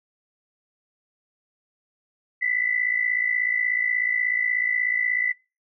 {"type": "tone pair together", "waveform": "sine", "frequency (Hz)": [1975.5, 2032], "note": ["B6", "B6"], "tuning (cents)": [0, 49], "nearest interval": "unison", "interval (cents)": 49, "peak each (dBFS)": [-23, -25], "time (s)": [2.41, 5.33], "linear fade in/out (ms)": 20, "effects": ["noise-tail reverb RT60 0.3 s tail -24 dB re dry"]}